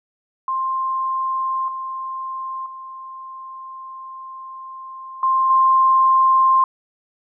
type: tone with level steps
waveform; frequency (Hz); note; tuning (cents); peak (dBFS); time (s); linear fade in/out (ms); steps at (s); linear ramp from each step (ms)
sine; 1053; C6; +11; -19 / -25 / -32 / -14 / -11; 0.48-6.64; 2; 1.68 / 2.66 / 5.23 / 5.5; 2
effects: none